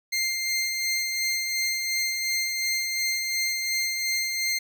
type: tone with tremolo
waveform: 20% pulse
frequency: 2102 Hz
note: C7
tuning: 7 cents sharp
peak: -18 dBFS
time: 0.12-4.59 s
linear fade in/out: 10 ms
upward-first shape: sine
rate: 2.8 Hz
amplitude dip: 35%
effects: none